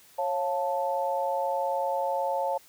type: chord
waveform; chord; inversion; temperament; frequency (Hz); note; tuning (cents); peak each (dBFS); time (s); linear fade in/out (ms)
sine; Db augmented; none; equal with one note detuned; 548 / 698.5 / 880; Db5 / F5 / A5; -20 / 0 / 0; -29 / -32 / -29; 0.18-2.58; 10
effects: white hiss -56 dBFS RMS until 2.68 s